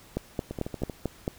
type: two click trains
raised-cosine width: 2 ms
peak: -14 / -20 dBFS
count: 6 / 6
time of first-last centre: 0.17-1.279 / 0.51-0.898 s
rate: 4.51 / 12.9 Hz
effects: pink hiss -53 dBFS RMS until 1.38 s